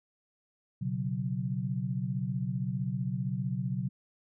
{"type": "chord", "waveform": "sine", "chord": "B suspended second", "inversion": "none", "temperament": "just", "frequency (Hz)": [123.47, 138.9, 185.21], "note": ["B2", "C#3", "F#3"], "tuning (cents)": [0, 4, 2], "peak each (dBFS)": -34, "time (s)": [0.81, 3.89], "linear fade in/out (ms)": 10, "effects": []}